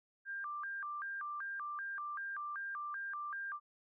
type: tone with vibrato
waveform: sine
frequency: 1373 Hz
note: F6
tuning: 30 cents flat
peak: -39 dBFS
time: 0.25-3.6 s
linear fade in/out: 50 ms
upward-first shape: square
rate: 2.6 Hz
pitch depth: 260 cents each way
effects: none